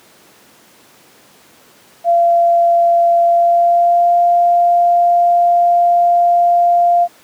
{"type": "tone with pitch glide", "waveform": "sine", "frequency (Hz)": [686, 696.4], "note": ["F5", "F5"], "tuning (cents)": [-31, -5], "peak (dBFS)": -8, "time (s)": [2.04, 7.08], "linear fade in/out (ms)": 50, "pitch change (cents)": 26, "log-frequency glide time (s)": [3.24, 4.15], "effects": ["pink hiss -46 dBFS RMS until 7.23 s", "high-pass 200 Hz 12 dB/octave"]}